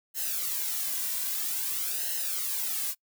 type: noise with flanger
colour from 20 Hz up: blue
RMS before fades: -31 dBFS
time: 0.14-2.95 s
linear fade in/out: 50 ms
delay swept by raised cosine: 0.85 to 2.35 ms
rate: 0.51 Hz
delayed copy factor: -0.8
effects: noise-tail reverb RT60 0.1 s tail -24 dB re dry